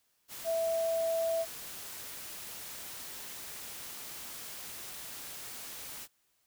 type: tone in noise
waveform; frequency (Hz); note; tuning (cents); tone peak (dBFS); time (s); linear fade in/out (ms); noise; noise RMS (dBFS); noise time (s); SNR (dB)
sine; 659.3; E5; 0; -28; 0.44-1.46; 50; white; -44; 0.28-6.08; +13
effects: white hiss -74 dBFS RMS until 6.46 s